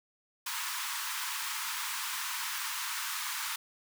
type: high-pass noise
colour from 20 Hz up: pink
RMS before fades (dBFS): -36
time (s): 0.46-3.56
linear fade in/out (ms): 5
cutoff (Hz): 900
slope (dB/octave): 96
effects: none